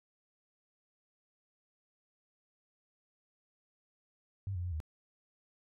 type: tone with pitch steps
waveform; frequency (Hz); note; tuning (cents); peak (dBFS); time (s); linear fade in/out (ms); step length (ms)
sine; 98 / 88.2 / 89.2 / 77.7; G2 / F2 / F2 / D#2; 0 / +18 / +37 / -2; -34; 4.47-4.802; 0; 83
effects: none